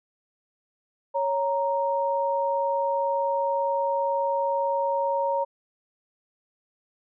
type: tone pair together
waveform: sine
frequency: 554.4 / 932.4 Hz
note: C#5 / A#5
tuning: 0 / 0 cents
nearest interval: major sixth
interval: 900 cents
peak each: -25 dBFS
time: 1.14-5.45 s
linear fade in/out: 20 ms
effects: none